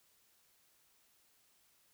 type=silence; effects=white hiss -71 dBFS RMS until 1.93 s